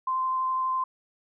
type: tone with vibrato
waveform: sine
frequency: 1039 Hz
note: C6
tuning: 12 cents flat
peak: -24 dBFS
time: 0.07-0.84 s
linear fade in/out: 5 ms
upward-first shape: triangle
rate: 12 Hz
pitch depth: 10 cents each way
effects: none